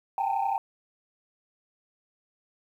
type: tone cluster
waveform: sine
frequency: 774 / 806 / 904 Hz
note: G5 / G5 / A5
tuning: -22 / +48 / +47 cents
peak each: -28 dBFS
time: 0.18-0.58 s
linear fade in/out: 2 ms
effects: tanh soft clip ceiling -19 dBFS + 10-bit